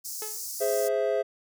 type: high-pass noise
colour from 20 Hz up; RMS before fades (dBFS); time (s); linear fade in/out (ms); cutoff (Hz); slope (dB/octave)
pink; -36; 0.04-0.89; 20; 5100; 48
type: tone with exponential decay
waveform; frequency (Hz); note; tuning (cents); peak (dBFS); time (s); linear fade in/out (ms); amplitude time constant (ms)
sawtooth; 429.5; A4; -42; -30; 0.22-0.48; 1; 56
type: chord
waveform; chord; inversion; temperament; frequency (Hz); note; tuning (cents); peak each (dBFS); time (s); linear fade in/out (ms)
triangle; Ab augmented; none; equal; 415.3 / 523.3 / 659.3; Ab4 / C5 / E5; 0 / 0 / 0; -26; 0.6-1.23; 20
effects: none